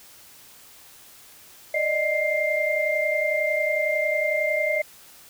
sine tone cluster, 593 / 624 / 2102 Hz, D5 / D#5 / C7, +17 / +5 / +7 cents, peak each -27 / -25 / -24 dBFS, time 1.74-4.82 s, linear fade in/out 5 ms, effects white hiss -49 dBFS RMS until 5.29 s

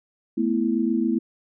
sine chord, A suspended second, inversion none, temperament just, 220 / 247.5 / 330 Hz, A3 / B3 / E4, 0 / +4 / +2 cents, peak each -24 dBFS, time 0.37-1.19 s, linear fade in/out 10 ms, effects none

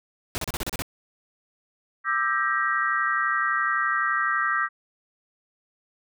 pink noise bursts, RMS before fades -29 dBFS, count 8, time 0.35-0.821 s, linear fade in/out 0 ms, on 30 ms, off 33 ms
sine chord, E half-diminished seventh, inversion third, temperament just, 1186.7 / 1318.5 / 1582.2 / 1898.7 Hz, D6 / E6 / G6 / Bb6, +18 / 0 / +16 / +31 cents, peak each -27 dBFS, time 2.04-4.69 s, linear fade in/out 50 ms
effects none

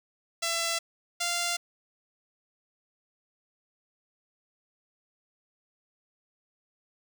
5% pulse tone pair in turn, 671 / 694.7 Hz, E5 / F5, +31 / -9 cents, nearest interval minor second, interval 60 cents, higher second, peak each -16 dBFS, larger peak neither, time 0.42-0.79 / 1.2-1.57 s, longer neither, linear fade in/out 10 ms, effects none

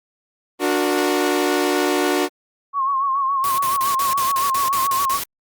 sawtooth chord, D augmented, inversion none, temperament equal with one note detuned, 293.7 / 366.2 / 466.2 Hz, D4 / F#4 / A#4, 0 / -18 / 0 cents, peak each -17 / -16 / -21 dBFS, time 0.59-2.29 s, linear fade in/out 50 ms
sine tone with vibrato, 1090 Hz, C#6, 29 cents flat, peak -17 dBFS, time 2.73-5.2 s, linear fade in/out 50 ms, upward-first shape sine, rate 7.1 Hz, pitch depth 60 cents each way
white noise bursts, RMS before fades -26 dBFS, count 10, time 3.44-5.236 s, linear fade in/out 0 ms, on 140 ms, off 44 ms
effects Opus 32 kbps

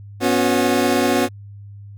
25% pulse chord, B suspended second, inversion none, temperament equal with one note detuned, 246.9 / 277.2 / 362.6 Hz, B3 / C#4 / F#4, 0 / 0 / -35 cents, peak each -16 dBFS, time 0.2-1.29 s, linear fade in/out 50 ms, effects added 101 Hz sine -35 dBFS peak until 1.97 s

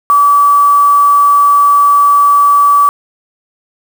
sine tone with quantisation, 1150 Hz, D6, 37 cents flat, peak -4 dBFS, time 0.1-2.89 s, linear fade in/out 0 ms, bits 4, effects none

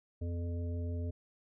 harmonic tone with a mistuned harmonic, 86.2 Hz, F2, 22 cents flat, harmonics 1 / 3 / 5 / 7, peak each -34 / -44 / -48 / -51 dBFS, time 0.21-1.11 s, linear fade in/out 10 ms, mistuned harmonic 3, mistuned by -44 cents, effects none

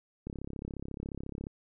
click train, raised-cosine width 3 ms, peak -26 dBFS, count 42, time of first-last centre 0.27-1.469 s, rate 34.2 Hz, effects none

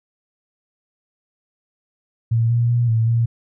sine tone with pitch steps, 114.9 / 118.4 / 119.8 / 113 / 116.4 Hz, A#2 / A#2 / A#2 / A2 / A#2, -25 / +27 / +48 / +47 / -2 cents, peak -14 dBFS, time 2.31-3.26 s, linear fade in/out 10 ms, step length 190 ms, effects none

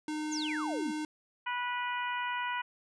square tone, 305.8 Hz, D#4, 30 cents flat, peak -34 dBFS, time 0.08-1.05 s, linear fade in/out 2 ms
sine exponential sweep, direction down, 7380 to 196 Hz, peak -35 dBFS, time 0.31-0.92 s, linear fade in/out 20 ms
harmonic tone, 490 Hz, B4, 14 cents flat, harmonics 2 / 3 / 4 / 5 / 6, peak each -34 / -38 / -40 / -42 / -44 dBFS, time 1.46-2.62 s, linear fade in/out 10 ms
effects resampled to 22050 Hz

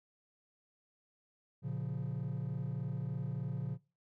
triangle chord, Bb minor, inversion none, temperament just, 116.54 / 139.85 / 174.81 Hz, Bb2 / Db3 / F3, 0 / +16 / +2 cents, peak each -38 / -35 / -39 dBFS, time 1.62-3.78 s, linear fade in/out 50 ms, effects noise-tail reverb RT60 0.3 s tail -21 dB re dry + tanh soft clip ceiling -28 dBFS

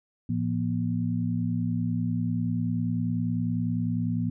sine tone cluster, 111.2 / 171 / 241.1 Hz, A2 / F3 / B3, +19 / -36 / -41 cents, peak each -29 dBFS, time 0.29-4.3 s, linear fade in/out 5 ms, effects none

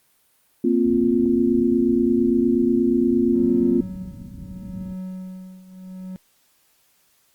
sine chord, Bb suspended second, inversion none, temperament equal, 233.1 / 261.6 / 349.2 Hz, Bb3 / C4 / F4, 0 / 0 / 0 cents, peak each -20 dBFS, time 0.64-3.81 s, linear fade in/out 5 ms
white low-pass noise, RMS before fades -38 dBFS, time 0.84-4.94 s, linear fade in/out 20 ms, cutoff 250 Hz, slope 48 dB/octave
triangle tone with tremolo, 185.9 Hz, F#3, 8 cents sharp, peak -26 dBFS, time 3.35-6.16 s, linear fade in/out 0 ms, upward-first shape triangle, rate 0.76 Hz, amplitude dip 85%
effects white hiss -62 dBFS RMS until 7.34 s + Opus 32 kbps

